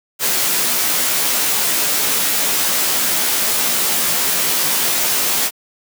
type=noise with comb filter; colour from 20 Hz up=white; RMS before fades=-17 dBFS; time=0.19-5.51 s; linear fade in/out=50 ms; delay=15 ms; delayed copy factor=-0.9; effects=high-pass 150 Hz 12 dB/octave